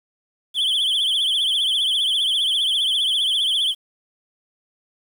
triangle tone with vibrato, 3258 Hz, G#7, 34 cents flat, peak -16 dBFS, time 0.54-3.75 s, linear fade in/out 50 ms, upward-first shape triangle, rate 15 Hz, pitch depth 150 cents each way, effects 8-bit

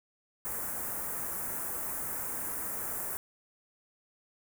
white band-stop noise, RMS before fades -36 dBFS, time 0.45-3.17 s, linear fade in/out 0 ms, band 1700 to 8400 Hz, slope 24 dB/octave, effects none

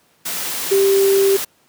sine tone in noise, 392 Hz, G4, in tune, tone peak -11 dBFS, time 0.71-1.37 s, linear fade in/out 10 ms, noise white, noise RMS -24 dBFS, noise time 0.25-1.45 s, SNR +10 dB, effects pink hiss -57 dBFS RMS until 1.68 s + high-pass 150 Hz 12 dB/octave

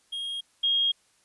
triangle / sine tone pair in turn, 3256 / 3256 Hz, G#7 / G#7, -35 / -35 cents, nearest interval unison, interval 0 cents, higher neither, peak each -29 / -21 dBFS, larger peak second, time 0.12-0.41 / 0.63-0.92 s, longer neither, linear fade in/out 10 ms, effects white hiss -65 dBFS RMS until 1.24 s + resampled to 24000 Hz

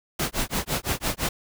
pink noise with tremolo, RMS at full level -24 dBFS, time 0.19-1.29 s, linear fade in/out 5 ms, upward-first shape sine, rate 5.9 Hz, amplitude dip 100%, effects none

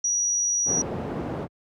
sine tone, 5800 Hz, F#8, 35 cents flat, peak -21 dBFS, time 0.04-0.82 s, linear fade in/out 5 ms
white low-pass noise, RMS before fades -30 dBFS, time 0.65-1.48 s, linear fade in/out 50 ms, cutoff 460 Hz, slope 12 dB/octave
effects high-pass 80 Hz 12 dB/octave

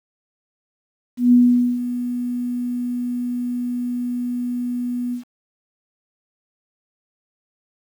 sine tone with ADSR envelope, 244.6 Hz, B3, 16 cents flat, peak -8 dBFS, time 1.17-5.24 s, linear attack 150 ms, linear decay 460 ms, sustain -13 dB, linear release 110 ms, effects 8-bit

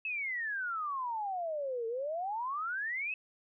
sine exponential two-way sweep, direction down then up, 2637 to 445.3 to 2637 Hz, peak -33 dBFS, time 0.05-3.14 s, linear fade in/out 2 ms, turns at 1.87 s, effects none

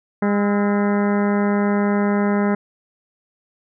harmonic tone with a mistuned harmonic, 203.6 Hz, G#3, 34 cents flat, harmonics 1 / 2 / 3 / 4 / 5 / 6 / 7 / 8 / 9 / 10, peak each -17 / -23 / -27 / -29 / -31 / -33 / -34 / -35 / -36 / -37 dBFS, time 0.22-2.55 s, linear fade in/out 5 ms, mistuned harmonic 6, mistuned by +90 cents, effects none

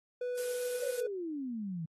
triangle tone, 493.9 Hz, B4, in tune, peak -31 dBFS, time 0.21-1.07 s, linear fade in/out 5 ms
blue noise, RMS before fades -42 dBFS, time 0.37-1.01 s, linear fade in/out 10 ms
sine exponential sweep, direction down, 577 to 155.56 Hz, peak -35 dBFS, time 0.82-1.86 s, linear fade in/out 10 ms
effects AAC 32 kbps

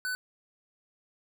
square tone, 1500 Hz, F#6, 23 cents sharp, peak -31 dBFS, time 0.05-0.15 s, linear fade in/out 0 ms, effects none

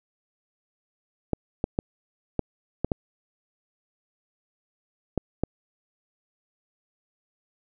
clicks, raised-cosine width 2 ms, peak -10 dBFS, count 8, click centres 1.333 / 1.641 / 1.789 / 2.393 / 2.846 / 2.918 / 5.177 / 5.436 s, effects none

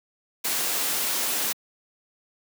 white noise, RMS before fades -26 dBFS, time 0.44-1.53 s, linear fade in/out 10 ms, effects high-pass 200 Hz 12 dB/octave

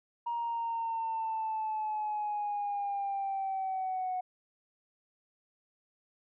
sine linear sweep, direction down, 945 to 734 Hz, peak -30 dBFS, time 0.26-4.21 s, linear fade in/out 10 ms, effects tanh soft clip ceiling -27 dBFS

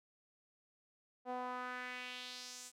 sawtooth tone with band-pass filter sweep, 250 Hz, B3, 21 cents sharp, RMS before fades -45 dBFS, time 1.25-2.72 s, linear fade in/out 50 ms, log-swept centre 670 to 8100 Hz, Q 2.3, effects none

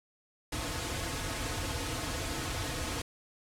pink noise with comb filter, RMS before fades -35 dBFS, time 0.52-3.02 s, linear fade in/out 5 ms, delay 5.1 ms, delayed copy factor -0.95, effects low-pass 10000 Hz 12 dB/octave

